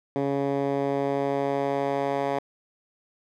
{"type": "tone with band-pass filter sweep", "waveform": "10% pulse", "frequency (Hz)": 139.4, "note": "C#3", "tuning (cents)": 10, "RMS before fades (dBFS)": -26, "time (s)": [0.16, 2.39], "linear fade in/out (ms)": 0, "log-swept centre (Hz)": [340, 730], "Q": 0.9, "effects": []}